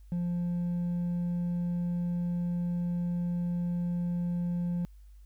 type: tone with hard clipping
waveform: sine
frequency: 174.61 Hz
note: F3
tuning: in tune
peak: -29 dBFS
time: 0.12-4.85 s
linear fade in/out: 0 ms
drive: 2 dB
effects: added 50 Hz sine -49 dBFS peak until 5.25 s + white hiss -73 dBFS RMS until 5.25 s